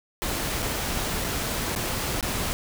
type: noise with dropouts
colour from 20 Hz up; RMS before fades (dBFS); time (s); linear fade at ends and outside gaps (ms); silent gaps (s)
pink; -28; 0.22-2.53; 0; 0.623-0.627 / 1.242-1.246 / 1.751-1.761 / 2.209-2.227
effects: none